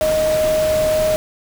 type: tone in noise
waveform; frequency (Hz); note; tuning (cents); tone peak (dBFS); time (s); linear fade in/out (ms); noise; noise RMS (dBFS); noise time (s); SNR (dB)
sine; 622.3; D#5; 0; -14; 0.01-1.16; 0; pink; -26; 0.01-1.16; +9
effects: none